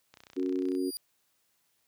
click train, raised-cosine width 0.2 ms, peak -33 dBFS, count 20, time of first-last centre 0.14-0.751 s, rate 31.1 Hz
harmonic tone, 92.1 Hz, F#2, 7 cents flat, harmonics 3 / 4 / 5, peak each -30 / -31 / -42 dBFS, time 0.36-0.91 s, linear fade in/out 20 ms
20% pulse tone with exponential growth, 4800 Hz, D8, 37 cents sharp, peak -28 dBFS, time 0.6-0.97 s, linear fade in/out 0 ms, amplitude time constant 80 ms
effects white hiss -73 dBFS RMS until 1.87 s + high-pass 60 Hz 12 dB/octave

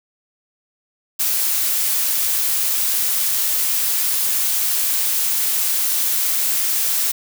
blue noise, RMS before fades -19 dBFS, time 1.19-7.12 s, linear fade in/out 10 ms, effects none

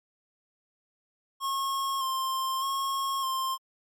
square tone with vibrato, 1071 Hz, C6, 40 cents sharp, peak -28 dBFS, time 1.4-3.58 s, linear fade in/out 50 ms, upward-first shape square, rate 0.82 Hz, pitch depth 25 cents each way, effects MP3 96 kbps

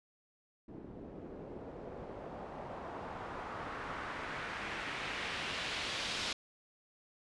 white noise with low-pass filter sweep, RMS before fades -42 dBFS, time 0.68-6.33 s, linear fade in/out 5 ms, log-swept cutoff 310 to 4200 Hz, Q 1.3, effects resampled to 24000 Hz

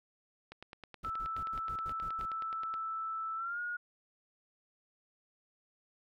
click train, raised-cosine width 0.3 ms, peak -31 dBFS, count 22, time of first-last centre 0.52-2.74 s, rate 9.46 Hz
brown noise bursts, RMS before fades -47 dBFS, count 8, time 1.03-2.256 s, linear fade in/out 5 ms, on 71 ms, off 94 ms
sine tone with pitch glide, 1318.5 to 1437.8 Hz, E6 to F6, 0 to +50 cents, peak -35 dBFS, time 1.04-3.77 s, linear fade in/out 10 ms, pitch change +150 cents, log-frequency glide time 3.36-3.6 s
effects none

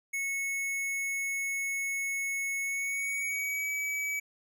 square tone with pitch glide, 2200 to 2284 Hz, C#7 to D7, -14 to -49 cents, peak -31 dBFS, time 0.13-4.2 s, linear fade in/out 10 ms, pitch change +65 cents, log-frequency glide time 2.62-3.7 s, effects none

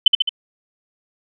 sine tone with echo, 3055 Hz, G7, 45 cents flat, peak -4 dBFS, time 0.06-0.08 s, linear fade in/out 5 ms, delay 71 ms, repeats 3, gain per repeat -4 dB, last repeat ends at 0.293 s, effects none

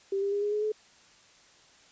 sine tone with pitch steps, 392 / 399.1 / 406.3 / 413.6 / 421.1 / 428.7 Hz, G4 / G4 / G#4 / G#4 / G#4 / A4, 0 / +31 / -38 / -7 / +24 / -45 cents, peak -26 dBFS, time 0.12-0.72 s, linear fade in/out 5 ms, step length 100 ms, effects white hiss -58 dBFS RMS until 1.91 s + resampled to 16000 Hz

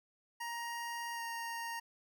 25% pulse tone with pitch glide, 939 to 928.8 Hz, A#5 to A#5, +12 to -7 cents, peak -35 dBFS, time 0.4-1.8 s, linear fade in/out 10 ms, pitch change -19 cents, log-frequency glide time 1.14-1.21 s, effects none

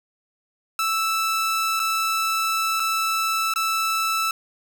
sawtooth tone with dropouts, 1318.5 Hz, E6, in tune, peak -17 dBFS, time 0.79-4.31 s, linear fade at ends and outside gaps 2 ms, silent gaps 1.795-1.799 / 2.798-2.801 / 3.538-3.559 s, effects none

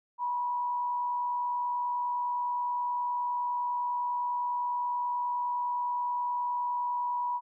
sine tone with frequency modulation, 975 Hz, B5, 23 cents flat, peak -28 dBFS, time 0.18-7.41 s, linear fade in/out 50 ms, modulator 69.7 Hz, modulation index 0.32, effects none

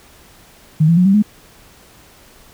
sine tone with pitch steps, 155.56 / 167.69 / 180.77 / 194.86 / 210.1 Hz, D#3 / E3 / F#3 / G3 / G#3, 0 / +30 / -40 / -10 / +20 cents, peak -8 dBFS, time 0.8-1.225 s, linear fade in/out 10 ms, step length 85 ms, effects pink hiss -46 dBFS RMS until 2.53 s

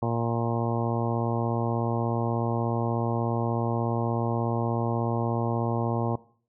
harmonic tone with a mistuned harmonic, 116.6 Hz, A#2, 1 cent sharp, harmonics 1 / 2 / 3 / 4 / 5 / 6 / 7 / 8 / 9, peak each -28 / -31 / -33 / -34 / -35 / -36 / -36 / -37 / -38 dBFS, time 0.02-6.16 s, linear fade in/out 5 ms, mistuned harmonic 9, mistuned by +20 cents, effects noise-tail reverb RT60 0.5 s tail -20 dB re dry

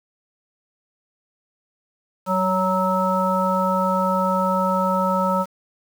harmonic tone with a mistuned harmonic, 186.1 Hz, F#3, 10 cents sharp, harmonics 1 / 3 / 5 / 7, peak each -23 / -23 / -23 / -23 dBFS, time 2.26-5.46 s, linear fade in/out 50 ms, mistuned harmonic 1, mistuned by +22 cents, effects 7-bit

